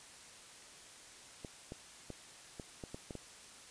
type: clicks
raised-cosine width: 2 ms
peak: -30 dBFS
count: 8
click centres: 1.448 / 1.721 / 2.103 / 2.598 / 2.838 / 2.945 / 3.108 / 3.153 s
effects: white hiss -55 dBFS RMS until 3.7 s + resampled to 22050 Hz